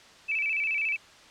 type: tone with vibrato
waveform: sine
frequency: 2460 Hz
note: D#7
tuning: 20 cents flat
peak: -25 dBFS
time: 0.28-0.97 s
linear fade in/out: 20 ms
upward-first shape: square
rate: 14 Hz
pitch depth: 110 cents each way
effects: white hiss -52 dBFS RMS until 1.3 s + low-pass 5000 Hz 12 dB/octave